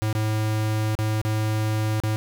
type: tone with dropouts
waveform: square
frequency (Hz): 108.3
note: A2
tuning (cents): -27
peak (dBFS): -22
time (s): 0.02-2.16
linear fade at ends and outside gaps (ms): 0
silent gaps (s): 0.128-0.151 / 0.952-0.989 / 1.215-1.25 / 2.001-2.036
effects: none